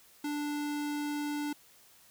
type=tone; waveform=square; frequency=293.7 Hz; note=D4; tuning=in tune; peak=-33 dBFS; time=0.24-1.53 s; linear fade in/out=5 ms; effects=white hiss -60 dBFS RMS until 2.1 s